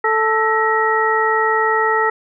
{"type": "harmonic tone with a mistuned harmonic", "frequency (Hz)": 440, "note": "A4", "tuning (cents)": 0, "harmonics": [1, 2, 3, 4], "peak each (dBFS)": [-19, -19, -19, -19], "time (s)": [0.04, 2.1], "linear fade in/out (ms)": 5, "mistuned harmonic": 4, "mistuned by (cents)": 130, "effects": []}